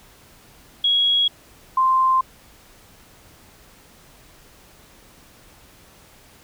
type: tone pair in turn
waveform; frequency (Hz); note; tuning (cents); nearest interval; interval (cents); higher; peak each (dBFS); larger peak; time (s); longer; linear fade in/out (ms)
sine; 3318 / 1045.1; G#7 / C6; -2 / -2; octave + minor sixth; 2000; first; -15 / -14; second; 0.84-1.28 / 1.77-2.21; neither; 5
effects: pink hiss -50 dBFS RMS until 6.43 s